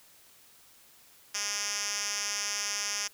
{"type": "tone with band-pass filter", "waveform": "5% pulse", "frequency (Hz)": 204.8, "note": "G#3", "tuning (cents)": -24, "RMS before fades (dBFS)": -33, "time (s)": [1.34, 3.08], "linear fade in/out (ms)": 10, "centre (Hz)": 5500, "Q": 2.1, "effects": ["white hiss -58 dBFS RMS until 3.13 s"]}